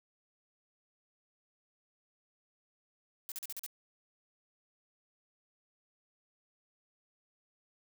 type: noise bursts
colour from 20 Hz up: blue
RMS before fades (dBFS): -41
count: 6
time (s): 3.29-3.663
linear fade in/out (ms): 0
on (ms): 28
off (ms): 41
effects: none